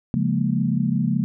sine chord, Bb minor seventh, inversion first, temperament equal, 138.59 / 174.61 / 207.7 / 233.1 Hz, Db3 / F3 / Ab3 / Bb3, 0 / 0 / 0 / 0 cents, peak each -24 dBFS, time 0.14-1.24 s, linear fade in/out 0 ms, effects none

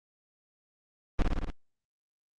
brown noise with echo, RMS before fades -21 dBFS, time 1.19-1.22 s, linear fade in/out 0 ms, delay 56 ms, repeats 5, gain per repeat -2 dB, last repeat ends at 1.5 s, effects low-pass 4000 Hz 12 dB/octave + Opus 24 kbps

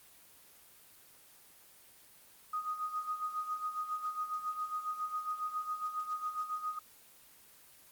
sine tone with tremolo, 1244.5 Hz, D#6, in tune, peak -31 dBFS, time 2.53-6.79 s, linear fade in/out 5 ms, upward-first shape sine, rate 7.3 Hz, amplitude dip 70%, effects white hiss -59 dBFS RMS until 7.91 s + Opus 24 kbps

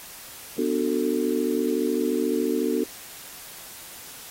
sine chord, B minor seventh, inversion none, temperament just, 246.9 / 296.3 / 370.4 / 444.5 Hz, B3 / D4 / F#4 / A4, 0 / +15 / +2 / +18 cents, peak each -27 dBFS, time 0.58-2.84 s, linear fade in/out 5 ms, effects white hiss -42 dBFS RMS until 4.3 s + AAC 48 kbps

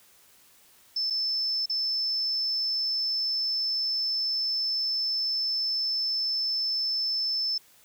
sine tone with dropouts, 5274 Hz, E8, in tune, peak -25 dBFS, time 0.96-7.58 s, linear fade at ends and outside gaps 5 ms, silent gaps 1.101-1.105 / 1.659-1.696 s, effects white hiss -58 dBFS RMS until 7.84 s

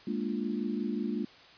sine chord, Bb dominant seventh, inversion third, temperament equal, 207.7 / 233.1 / 293.7 / 349.2 Hz, Ab3 / Bb3 / D4 / F4, 0 / 0 / 0 / 0 cents, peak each -34 / -34 / -37 / -38 dBFS, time 0.07-1.25 s, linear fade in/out 5 ms, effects white hiss -54 dBFS RMS until 1.57 s + resampled to 11025 Hz

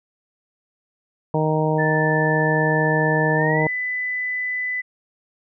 harmonic tone, 155.56 Hz, D#3, in tune, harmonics 1 / 2 / 3 / 4 / 5 / 6, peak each -21 / -26 / -23 / -25 / -29 / -26 dBFS, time 1.34-3.67 s, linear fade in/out 2 ms
sine tone with pitch glide, 1760 to 1998.5 Hz, A6 to B6, 0 to +20 cents, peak -22 dBFS, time 1.78-4.82 s, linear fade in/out 20 ms, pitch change +220 cents, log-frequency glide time 3.35-3.62 s
effects none

